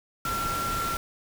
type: tone in noise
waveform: sine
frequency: 1362 Hz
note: F6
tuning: 44 cents flat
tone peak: -28 dBFS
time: 0.25-0.97 s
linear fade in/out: 2 ms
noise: pink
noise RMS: -33 dBFS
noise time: 0.25-0.97 s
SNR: +2 dB
effects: none

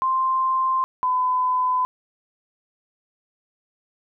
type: tone pair in turn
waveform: sine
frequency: 1046.5 / 1009.3 Hz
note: C6 / B5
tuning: 0 / +37 cents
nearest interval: minor second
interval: 63 cents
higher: first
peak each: -18 dBFS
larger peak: neither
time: 0.02-0.84 / 1.03-1.85 s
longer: neither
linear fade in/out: 0 ms
effects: none

